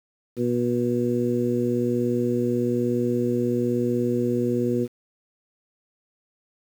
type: harmonic tone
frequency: 121.1 Hz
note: B2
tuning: 34 cents flat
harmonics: 1 / 2 / 3 / 4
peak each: -29 / -24 / -25 / -28 dBFS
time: 0.36-4.88 s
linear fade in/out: 50 ms
effects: 8-bit